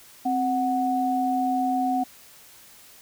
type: tone pair together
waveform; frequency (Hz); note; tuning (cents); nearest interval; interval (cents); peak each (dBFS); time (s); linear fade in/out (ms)
sine; 261.6 / 739.1; C4 / F#5; 0 / -2; octave + tritone; 1798; -25 / -23; 0.25-2.04; 10
effects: white hiss -50 dBFS RMS until 3.01 s